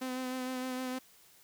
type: tone with vibrato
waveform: sawtooth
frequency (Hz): 255.9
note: C4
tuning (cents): -38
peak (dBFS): -31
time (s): 0.01-0.99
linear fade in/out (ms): 10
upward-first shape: sine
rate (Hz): 6.5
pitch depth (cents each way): 22
effects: white hiss -61 dBFS RMS until 1.43 s